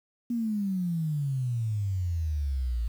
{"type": "exponential sweep", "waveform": "sine", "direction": "down", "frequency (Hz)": [242.2, 55.6], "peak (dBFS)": -26, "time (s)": [0.3, 2.88], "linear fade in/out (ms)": 5, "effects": ["9-bit"]}